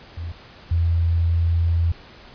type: tone pair in turn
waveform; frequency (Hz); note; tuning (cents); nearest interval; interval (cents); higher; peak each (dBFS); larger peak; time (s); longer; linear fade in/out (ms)
sine; 84 / 84; E2 / E2; +33 / +33; unison; 0; neither; -27 / -16; second; 0.17-0.32 / 0.71-1.92; second; 5
effects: pink hiss -45 dBFS RMS until 2.34 s + resampled to 11025 Hz